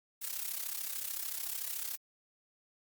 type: noise with amplitude modulation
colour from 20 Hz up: blue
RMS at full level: -35 dBFS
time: 0.21-1.97 s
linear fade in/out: 20 ms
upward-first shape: sine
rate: 33.6 Hz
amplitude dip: 75%
effects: Opus 48 kbps